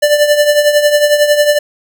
square tone with tremolo, 590 Hz, D5, 8 cents sharp, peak -5 dBFS, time 0.02-1.59 s, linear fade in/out 10 ms, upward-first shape triangle, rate 11 Hz, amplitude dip 70%, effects none

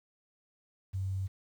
sine tone with quantisation, 95.4 Hz, G2, 47 cents flat, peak -31 dBFS, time 0.93-1.28 s, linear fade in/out 20 ms, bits 10, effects none

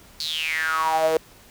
sawtooth tone with high-pass filter sweep, 160 Hz, D#3, 49 cents sharp, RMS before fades -23 dBFS, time 0.2-1.17 s, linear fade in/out 2 ms, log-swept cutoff 4500 to 480 Hz, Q 9.8, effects pink hiss -50 dBFS RMS until 1.5 s

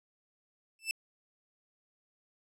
sawtooth tone with exponential growth, 2647 Hz, E7, 7 cents sharp, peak -23 dBFS, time 0.79-0.91 s, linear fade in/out 1 ms, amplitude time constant 24 ms, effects low-pass 12000 Hz 12 dB/octave

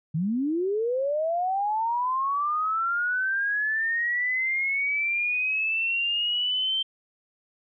sine linear sweep, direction up, 146.83 to 3135 Hz, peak -23 dBFS, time 0.14-6.83 s, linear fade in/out 10 ms, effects none

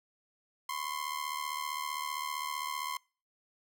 sawtooth ring-modulated tone, 1049 Hz, C6, 4 cents sharp, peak -28 dBFS, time 0.69-2.97 s, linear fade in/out 0 ms, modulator 37.7 Hz, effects noise-tail reverb RT60 0.4 s tail -26 dB re dry

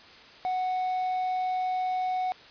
triangle tone with quantisation, 740 Hz, F#5, in tune, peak -24 dBFS, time 0.45-2.32 s, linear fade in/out 0 ms, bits 8, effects white hiss -50 dBFS RMS until 2.5 s + resampled to 11025 Hz

